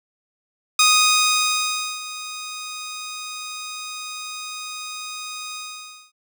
10% pulse tone with ADSR envelope, 1244.5 Hz, D#6, in tune, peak -4 dBFS, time 0.79-6.12 s, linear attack 4 ms, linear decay 1200 ms, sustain -18 dB, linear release 560 ms, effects none

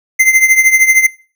square tone with tremolo, 2076 Hz, C7, 14 cents flat, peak -4 dBFS, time 0.19-1.07 s, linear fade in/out 10 ms, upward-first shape triangle, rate 13 Hz, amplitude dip 85%, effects noise-tail reverb RT60 0.4 s tail -23 dB re dry

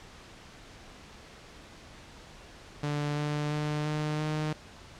sawtooth tone with pitch steps, 146.83 / 148.45 / 150.09 / 151.74 / 153.42 Hz, D3 / D3 / D3 / D#3 / D#3, 0 / +19 / +38 / -43 / -24 cents, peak -25 dBFS, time 2.83-4.53 s, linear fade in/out 5 ms, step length 340 ms, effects pink hiss -50 dBFS RMS until 4.99 s + low-pass 6000 Hz 12 dB/octave

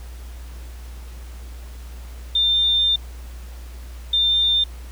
sine tone pair in turn, 3602 / 3602 Hz, A7 / A7, +40 / +40 cents, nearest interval unison, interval 0 cents, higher neither, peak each -15 / -15 dBFS, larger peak neither, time 2.35-2.96 / 4.13-4.64 s, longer first, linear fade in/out 5 ms, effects added 60 Hz sine -33 dBFS peak until 4.91 s + pink hiss -47 dBFS RMS until 4.91 s

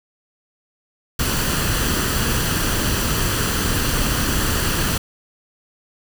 pink noise with comb filter, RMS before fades -20 dBFS, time 1.19-4.98 s, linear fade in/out 5 ms, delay 0.67 ms, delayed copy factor +0.5, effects none

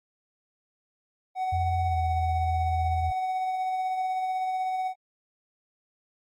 triangle tone with tremolo, 748 Hz, F#5, 19 cents sharp, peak -23 dBFS, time 1.35-4.94 s, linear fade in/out 50 ms, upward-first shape sine, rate 16 Hz, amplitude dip 25%
sine tone with pitch glide, 87.31 to 82.79 Hz, F2 to E2, 0 to +8 cents, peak -26 dBFS, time 1.52-3.11 s, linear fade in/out 10 ms, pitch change -92 cents, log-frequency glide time 1.88-1.95 s
effects AAC 48 kbps

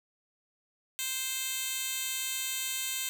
10% pulse tone with high-pass filter, 523.3 Hz, C5, in tune, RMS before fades -34 dBFS, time 0.99-3.09 s, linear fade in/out 0 ms, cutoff 4300 Hz, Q 0.72, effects none

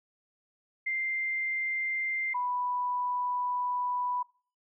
sine tone pair in turn, 2093 / 987.8 Hz, C7 / B5, 0 / 0 cents, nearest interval octave + minor second, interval 1300 cents, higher first, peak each -28 dBFS, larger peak neither, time 0.86-2.34 / 2.34-4.23 s, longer second, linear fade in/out 10 ms, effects noise-tail reverb RT60 0.4 s tail -22 dB re dry

